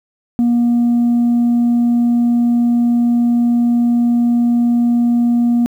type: tone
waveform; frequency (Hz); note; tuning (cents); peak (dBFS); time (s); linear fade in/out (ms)
sine; 238.3; A#3; +38; -8; 0.39-5.66; 0
effects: tanh soft clip ceiling -9 dBFS + 8-bit